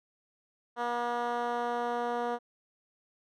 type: tone with band-pass filter sweep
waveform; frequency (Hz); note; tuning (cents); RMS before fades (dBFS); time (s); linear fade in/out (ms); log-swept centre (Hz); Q
10% pulse; 239.8; A#3; +49; -32; 0.76-2.39; 50; 870 to 570; 1
effects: none